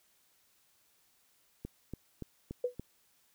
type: click train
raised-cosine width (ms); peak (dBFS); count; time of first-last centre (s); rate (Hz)
3; -27; 5; 1.65-2.796; 3.49
type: tone with exponential decay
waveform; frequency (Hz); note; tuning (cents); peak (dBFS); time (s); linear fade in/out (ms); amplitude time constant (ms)
sine; 493.9; B4; 0; -25; 2.64-2.75; 5; 23
effects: white hiss -70 dBFS RMS until 3.34 s